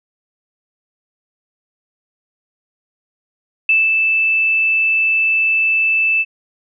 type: tone with ADSR envelope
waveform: sine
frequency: 2637 Hz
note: E7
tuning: in tune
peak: -9 dBFS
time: 3.69-6.25 s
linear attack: 3 ms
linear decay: 190 ms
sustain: -3 dB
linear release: 42 ms
effects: none